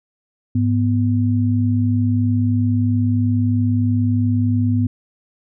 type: tone pair together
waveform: sine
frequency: 103.81 / 246.9 Hz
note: G#2 / B3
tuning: 0 / 0 cents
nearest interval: octave + minor third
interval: 1500 cents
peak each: -16 / -18 dBFS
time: 0.55-4.87 s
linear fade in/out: 5 ms
effects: none